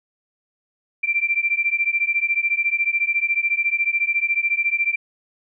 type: beating tone pair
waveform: sine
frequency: 2349 / 2363 Hz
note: D7 / D7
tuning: 0 / +10 cents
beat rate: 14 Hz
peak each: -21 dBFS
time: 1.03-4.96 s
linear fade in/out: 10 ms
effects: none